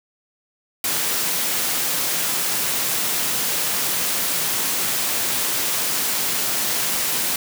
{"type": "high-pass noise", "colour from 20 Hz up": "white", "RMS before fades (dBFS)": -22, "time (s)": [0.84, 7.36], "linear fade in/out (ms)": 2, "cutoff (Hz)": 110, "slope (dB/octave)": 48, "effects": []}